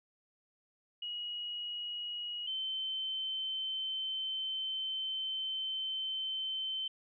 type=tone pair in turn; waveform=sine; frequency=2900 / 3083 Hz; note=F#7 / G7; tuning=-35 / -29 cents; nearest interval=minor second; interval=106 cents; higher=second; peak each=-37 / -34 dBFS; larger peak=second; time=1.02-2.47 / 2.47-6.88 s; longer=second; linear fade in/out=5 ms; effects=none